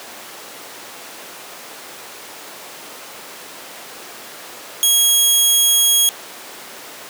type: tone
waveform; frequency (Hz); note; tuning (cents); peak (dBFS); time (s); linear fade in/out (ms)
15% pulse; 3300; G#7; -12; -4; 4.83-6.09; 0
effects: pink hiss -34 dBFS RMS until 7.09 s + high-pass 400 Hz 12 dB/octave